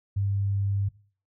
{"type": "tone", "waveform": "sine", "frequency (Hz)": 99.4, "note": "G2", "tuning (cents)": 25, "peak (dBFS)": -23, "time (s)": [0.16, 0.89], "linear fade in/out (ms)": 10, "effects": ["noise-tail reverb RT60 0.4 s tail -19 dB re dry"]}